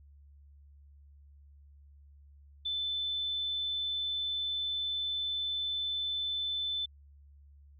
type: tone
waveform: sine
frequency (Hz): 3520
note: A7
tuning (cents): 0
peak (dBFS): -31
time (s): 2.65-6.86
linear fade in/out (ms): 10
effects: added 71 Hz sine -54 dBFS peak until 7.79 s